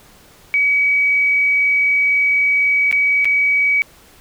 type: tone with dropouts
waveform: sine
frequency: 2271 Hz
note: C#7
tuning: 41 cents sharp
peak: -12 dBFS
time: 0.54-3.82 s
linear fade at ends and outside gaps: 0 ms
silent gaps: 2.913-2.926 / 3.246-3.254 s
effects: pink hiss -47 dBFS RMS until 4.2 s